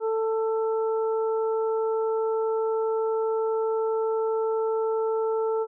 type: harmonic tone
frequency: 443.8 Hz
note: A4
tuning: 15 cents sharp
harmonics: 1 / 2 / 3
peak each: -23 / -33 / -37 dBFS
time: 0-5.67 s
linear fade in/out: 50 ms
effects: none